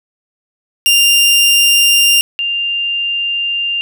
sawtooth / sine tone pair in turn, 2794 / 2794 Hz, F7 / F7, 0 / 0 cents, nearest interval unison, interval 0 cents, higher neither, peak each -4 / -14 dBFS, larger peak first, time 0.86-2.21 / 2.39-3.81 s, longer second, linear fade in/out 0 ms, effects none

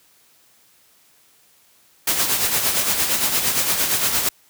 white noise with tremolo, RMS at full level -18 dBFS, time 2.07-4.29 s, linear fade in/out 5 ms, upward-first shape sine, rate 8.7 Hz, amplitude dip 50%, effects white hiss -56 dBFS RMS until 4.49 s + high-pass 60 Hz 12 dB/octave

